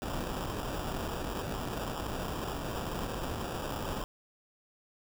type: noise with sample-and-hold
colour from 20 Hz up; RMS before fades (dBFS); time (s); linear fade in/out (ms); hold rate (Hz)
pink; -36; 0.02-4.04; 0; 2100
effects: none

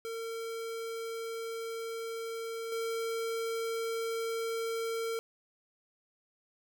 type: tone with level steps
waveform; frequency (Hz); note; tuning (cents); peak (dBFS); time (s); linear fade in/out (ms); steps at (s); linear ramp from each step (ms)
square; 455.4; A#4; -40; -37 / -33; 0.05-5.19; 0; 2.72; 2
effects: none

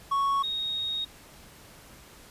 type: tone pair in turn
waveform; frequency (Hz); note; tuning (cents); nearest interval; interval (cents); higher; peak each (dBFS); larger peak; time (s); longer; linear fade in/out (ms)
triangle / sine; 1108.7 / 3744; C#6 / A#7; 0 / +7; octave + major sixth; 2107; second; -21 / -28; first; 0.11-0.43 / 0.43-1.05; second; 10
effects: pink hiss -51 dBFS RMS until 2.3 s + resampled to 32000 Hz

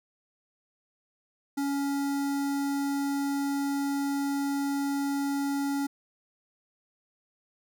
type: tone with notch filter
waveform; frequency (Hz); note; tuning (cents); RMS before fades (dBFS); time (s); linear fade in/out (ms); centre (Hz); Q
square; 280; C#4; +18; -29; 1.57-5.87; 10; 2800; 1.1
effects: none

